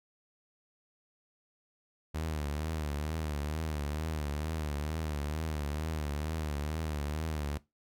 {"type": "tone with vibrato", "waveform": "sawtooth", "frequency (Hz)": 76.1, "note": "D#2", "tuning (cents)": -38, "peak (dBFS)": -29, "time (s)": [2.14, 7.58], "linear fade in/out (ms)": 10, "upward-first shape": "triangle", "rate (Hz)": 2.2, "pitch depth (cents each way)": 110, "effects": ["noise-tail reverb RT60 0.2 s tail -19 dB re dry"]}